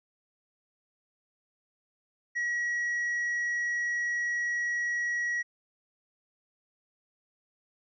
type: tone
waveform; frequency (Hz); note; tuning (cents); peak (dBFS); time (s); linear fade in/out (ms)
triangle; 1915; A#6; +46; -26; 2.35-5.43; 20
effects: resampled to 16000 Hz